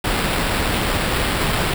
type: noise with sample-and-hold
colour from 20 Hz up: pink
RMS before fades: -20 dBFS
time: 0.04-1.74 s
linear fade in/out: 5 ms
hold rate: 6300 Hz
effects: none